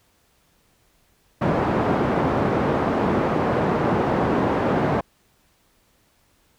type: band-pass noise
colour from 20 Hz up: pink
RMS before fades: -21 dBFS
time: 1.41-5.01 s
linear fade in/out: 10 ms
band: 150 to 1000 Hz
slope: 12 dB/octave
effects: pink hiss -62 dBFS RMS until 6.58 s